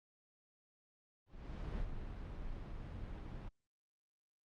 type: noise with ADSR envelope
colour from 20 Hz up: brown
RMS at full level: -39 dBFS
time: 1.26-3.49 s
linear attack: 540 ms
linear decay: 50 ms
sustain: -6 dB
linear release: 9 ms
effects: low-pass 4000 Hz 12 dB/octave + Opus 48 kbps